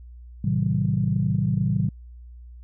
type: chord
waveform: sine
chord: A diminished seventh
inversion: none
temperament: just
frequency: 110 / 132 / 158.4 / 190.08 Hz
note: A2 / C3 / Eb3 / Gb3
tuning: 0 / +16 / +31 / +47 cents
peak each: -25 dBFS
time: 0.44-1.89 s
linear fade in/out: 5 ms
effects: tanh soft clip ceiling -9 dBFS + added 60 Hz sine -40 dBFS peak until 2.63 s